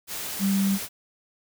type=tone in noise; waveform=sine; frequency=196 Hz; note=G3; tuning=in tune; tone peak=-20 dBFS; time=0.39-0.79 s; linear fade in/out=50 ms; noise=white; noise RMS=-33 dBFS; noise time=0.07-0.89 s; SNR=+10 dB; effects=none